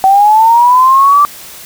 sine linear sweep, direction up, 760 to 1174.7 Hz, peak -3 dBFS, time 0.04-1.25 s, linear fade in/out 0 ms, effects white hiss -31 dBFS RMS until 1.65 s

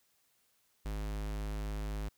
square tone, 51.91 Hz, G#1, in tune, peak -36 dBFS, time 0.85-2.09 s, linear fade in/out 10 ms, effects white hiss -73 dBFS RMS until 2.17 s

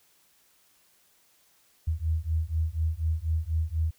sine beating tone pair, 78.2 / 82.3 Hz, D#2 / E2, +9 / -2 cents, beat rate 4.1 Hz, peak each -28 dBFS, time 1.87-3.91 s, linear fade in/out 10 ms, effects white hiss -64 dBFS RMS until 3.98 s

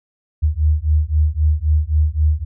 sine beating tone pair, 74.8 / 78.6 Hz, D2 / D#2, +32 / +18 cents, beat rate 3.8 Hz, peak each -16 dBFS, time 0.42-2.45 s, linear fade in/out 20 ms, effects none

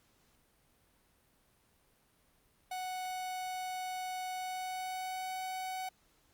45% pulse tone with pitch glide, 740 to 748.6 Hz, F#5 to F#5, 0 to +20 cents, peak -37 dBFS, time 2.71-5.89 s, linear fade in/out 5 ms, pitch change +20 cents, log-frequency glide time 4.33-5.35 s, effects pink hiss -70 dBFS RMS until 6.33 s + Opus 48 kbps

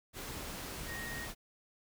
sine tone in noise, 1868 Hz, A#6, 3 cents sharp, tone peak -42 dBFS, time 0.86-1.29 s, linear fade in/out 50 ms, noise pink, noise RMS -43 dBFS, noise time 0.13-1.35 s, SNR -2 dB, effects none

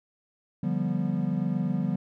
triangle chord, G dominant seventh, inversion second, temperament equal with one note detuned, 146.83 / 174.61 / 196 / 242.8 Hz, D3 / F3 / G3 / B3, 0 / 0 / 0 / -29 cents, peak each -30 / -27 / -28 / -30 dBFS, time 0.63-1.96 s, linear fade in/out 5 ms, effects none

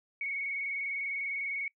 sine tone with vibrato, 2217 Hz, C#7, in tune, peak -32 dBFS, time 0.21-1.68 s, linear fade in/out 2 ms, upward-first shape square, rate 20 Hz, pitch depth 31 cents each way, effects noise-tail reverb RT60 0.1 s tail -22 dB re dry

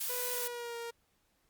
blue noise, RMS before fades -36 dBFS, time 0-0.48 s, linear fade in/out 10 ms
sawtooth tone with pitch glide, 493.9 to 467.3 Hz, B4 to A#4, 0 to +4 cents, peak -35 dBFS, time 0.09-0.91 s, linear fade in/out 10 ms, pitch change -96 cents, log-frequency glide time 0.31-0.77 s
effects pink hiss -74 dBFS RMS until 1.49 s + Opus 48 kbps

